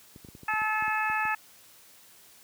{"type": "clicks", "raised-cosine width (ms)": 3, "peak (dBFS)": -33, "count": 11, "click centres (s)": [0.161, 0.248, 0.287, 0.351, 0.433, 0.537, 0.618, 0.824, 0.88, 1.099, 1.253]}
{"type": "harmonic tone", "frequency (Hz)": 432.1, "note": "A4", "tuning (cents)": -31, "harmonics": [2, 3, 4, 5, 6], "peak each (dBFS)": [-30, -32, -30, -40, -33], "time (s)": [0.48, 1.35], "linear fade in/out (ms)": 5}
{"effects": ["white hiss -55 dBFS RMS until 2.43 s", "high-pass 60 Hz 12 dB/octave"]}